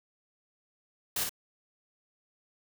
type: noise with echo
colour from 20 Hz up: white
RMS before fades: -31 dBFS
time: 1.16-1.24 s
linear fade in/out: 5 ms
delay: 54 ms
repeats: 1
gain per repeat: -4 dB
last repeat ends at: 1.294 s
effects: none